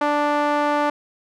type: tone with band-pass filter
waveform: sawtooth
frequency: 293.7 Hz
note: D4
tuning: in tune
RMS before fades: -20 dBFS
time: 0.01-0.9 s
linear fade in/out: 5 ms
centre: 930 Hz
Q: 1.4
effects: none